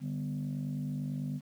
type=chord; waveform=sine; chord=G major; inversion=second; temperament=equal; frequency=146.83 / 196 / 246.9 Hz; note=D3 / G3 / B3; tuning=0 / 0 / 0 cents; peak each=-34 / -39 / -37 dBFS; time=0-1.41 s; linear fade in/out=50 ms; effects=tanh soft clip ceiling -27 dBFS + 10-bit